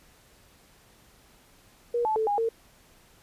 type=tone with pitch steps; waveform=sine; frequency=476.8 / 868 / 439.6 / 818 / 455.1 Hz; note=A#4 / A5 / A4 / G#5 / A#4; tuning=+39 / -24 / -2 / -26 / -42 cents; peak=-23 dBFS; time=1.94-2.49 s; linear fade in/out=5 ms; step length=110 ms; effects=pink hiss -58 dBFS RMS until 3.22 s + resampled to 32000 Hz